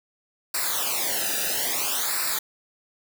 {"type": "noise with flanger", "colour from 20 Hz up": "white", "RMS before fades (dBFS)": -26, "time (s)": [0.54, 2.39], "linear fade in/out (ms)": 5, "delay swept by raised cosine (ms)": [0.31, 0.93], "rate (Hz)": 0.6, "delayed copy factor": -0.9, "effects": []}